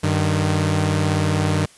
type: tone pair together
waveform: sawtooth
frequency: 96 / 152.96 Hz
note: G2 / D#3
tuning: -36 / -29 cents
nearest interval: minor sixth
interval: 807 cents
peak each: -16 dBFS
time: 0.03-1.66 s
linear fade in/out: 10 ms
effects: white hiss -49 dBFS RMS until 1.77 s + resampled to 24000 Hz